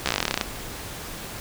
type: slowing click train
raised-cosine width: 0.2 ms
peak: -4 dBFS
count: 16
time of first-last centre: 0.06-0.412 s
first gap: 14 ms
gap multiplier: 1.07
effects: pink hiss -36 dBFS RMS until 1.4 s